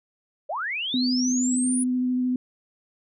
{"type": "linear sweep", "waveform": "sine", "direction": "up", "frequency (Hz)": [521, 9956], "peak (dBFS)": -26, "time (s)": [0.49, 1.84], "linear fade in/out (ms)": 10}
{"type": "tone with vibrato", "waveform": "sine", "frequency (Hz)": 251.7, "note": "B3", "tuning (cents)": 33, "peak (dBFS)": -21, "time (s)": [0.94, 2.36], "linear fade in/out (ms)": 2, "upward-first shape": "sine", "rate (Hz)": 13, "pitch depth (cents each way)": 11}
{"effects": []}